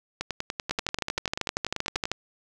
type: two click trains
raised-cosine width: 0.2 ms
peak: -9 / -12 dBFS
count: 19 / 20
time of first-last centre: 0.71-2.116 / 0.21-2.055 s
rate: 12.8 / 10.3 Hz
effects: none